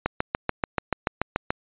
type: click train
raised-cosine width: 0.5 ms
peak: -7 dBFS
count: 11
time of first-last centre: 0.06-1.505 s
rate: 6.92 Hz
effects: resampled to 8000 Hz